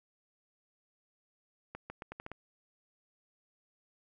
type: accelerating click train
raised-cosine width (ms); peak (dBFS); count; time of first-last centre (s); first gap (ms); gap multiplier
0.5; -27; 7; 1.75-2.317; 150; 0.81
effects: none